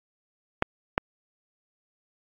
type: clicks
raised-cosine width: 0.5 ms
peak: -6 dBFS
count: 2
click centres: 0.624 / 0.979 s
effects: AAC 64 kbps